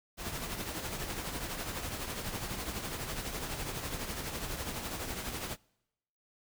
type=noise with tremolo; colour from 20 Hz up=pink; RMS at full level=-36 dBFS; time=0.17-5.57 s; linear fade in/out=50 ms; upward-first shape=triangle; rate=12 Hz; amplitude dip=55%; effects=noise-tail reverb RT60 0.9 s tail -26 dB re dry